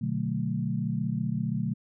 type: chord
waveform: sine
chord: B minor seventh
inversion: none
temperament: equal with one note detuned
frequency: 123.47 / 149.23 / 185 / 220 Hz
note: B2 / D3 / F#3 / A3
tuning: 0 / +28 / 0 / 0 cents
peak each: -32 dBFS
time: 0.01-1.74 s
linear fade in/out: 10 ms
effects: none